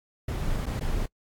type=noise with dropouts; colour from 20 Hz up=brown; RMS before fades=-28 dBFS; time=0.28-1.06 s; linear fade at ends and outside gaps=5 ms; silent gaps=0.658-0.664 / 0.796-0.808 s; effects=noise-tail reverb RT60 0.1 s tail -25 dB re dry + AAC 64 kbps